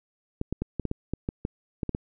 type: clicks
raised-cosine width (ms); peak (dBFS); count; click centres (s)
3; -15; 12; 0.414 / 0.526 / 0.62 / 0.797 / 0.853 / 0.914 / 1.136 / 1.289 / 1.451 / 1.832 / 1.893 / 1.949
effects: none